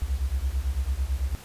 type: beating tone pair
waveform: sine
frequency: 61.74 / 70.74 Hz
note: B1 / C#2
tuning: 0 / +36 cents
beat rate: 9 Hz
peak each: -27 dBFS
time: 0.02-1.35 s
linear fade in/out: 0 ms
effects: pink hiss -46 dBFS RMS until 1.44 s + resampled to 32000 Hz